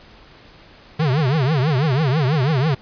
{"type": "tone with vibrato", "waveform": "square", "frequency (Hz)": 142.6, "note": "C#3", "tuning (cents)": 49, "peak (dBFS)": -16, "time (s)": [0.99, 2.75], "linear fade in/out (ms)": 10, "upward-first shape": "triangle", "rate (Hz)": 6.1, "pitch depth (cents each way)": 280, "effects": ["pink hiss -46 dBFS RMS until 2.81 s", "resampled to 11025 Hz"]}